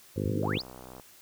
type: harmonic tone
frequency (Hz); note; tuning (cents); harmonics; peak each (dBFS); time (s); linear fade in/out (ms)
51; G#1; -31; 2 / 3 / 4 / 5 / 6 / 7 / 8 / 9 / 10; -33 / -35 / -36 / -37 / -38 / -38 / -39 / -40 / -40; 0.16-0.58; 5
type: exponential sweep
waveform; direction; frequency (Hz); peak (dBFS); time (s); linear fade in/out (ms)
sine; up; 58.27 to 5510; -32; 0.24-0.62; 10
type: click train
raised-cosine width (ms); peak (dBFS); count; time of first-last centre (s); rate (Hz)
1; -31; 37; 0.43-0.998; 63.4
effects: white hiss -55 dBFS RMS until 1.21 s